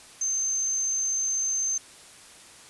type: tone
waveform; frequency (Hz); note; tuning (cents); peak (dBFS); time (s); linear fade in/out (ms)
sine; 6272; G8; 0; -24; 0.21-1.78; 5
effects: white hiss -49 dBFS RMS until 2.69 s + resampled to 24000 Hz